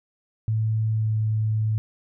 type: tone with pitch glide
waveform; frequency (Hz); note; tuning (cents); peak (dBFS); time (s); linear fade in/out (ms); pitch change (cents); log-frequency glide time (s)
sine; 110 to 108.86; A2 to A2; 0 to -18; -20; 0.48-1.78; 0; -18; 0.91-1.14
effects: none